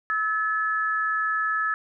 sine tone pair together, 1300 / 1719.2 Hz, E6 / A6, -24 / -41 cents, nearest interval perfect fourth, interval 483 cents, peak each -25 / -25 dBFS, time 0.1-1.74 s, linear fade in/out 0 ms, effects none

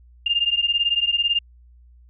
sine beating tone pair, 2800 / 2818 Hz, F7 / F7, +4 / +15 cents, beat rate 18 Hz, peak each -21 dBFS, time 0.26-1.39 s, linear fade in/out 5 ms, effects added 60 Hz sine -47 dBFS peak until 2.09 s

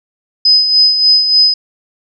sine tone with tremolo, 5030 Hz, D#8, 18 cents sharp, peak -4 dBFS, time 0.45-1.54 s, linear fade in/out 5 ms, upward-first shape sine, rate 3.4 Hz, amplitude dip 55%, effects none

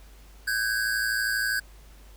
square tone pair together, 1527 / 1639.4 Hz, G6 / G#6, -46 / -23 cents, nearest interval minor second, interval 123 cents, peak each -28 dBFS, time 0.47-1.6 s, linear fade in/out 10 ms, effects added 50 Hz sine -47 dBFS peak until 2.16 s + pink hiss -56 dBFS RMS until 2.16 s

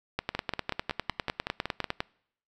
two click trains, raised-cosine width 0.3 ms, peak -12 / -14 dBFS, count 19 / 9, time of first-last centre 0.19-2.005 / 0.35-1.843 s, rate 9.92 / 5.36 Hz, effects noise-tail reverb RT60 0.7 s tail -25 dB re dry

